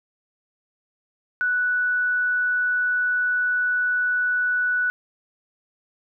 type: tone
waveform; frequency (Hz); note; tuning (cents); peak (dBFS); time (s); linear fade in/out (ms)
sine; 1480; F#6; 0; -19; 1.41-4.9; 0
effects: none